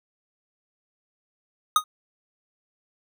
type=tone with exponential decay; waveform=square; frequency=1244.5 Hz; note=D#6; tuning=in tune; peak=-12 dBFS; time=1.76-1.84 s; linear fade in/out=2 ms; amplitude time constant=17 ms; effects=none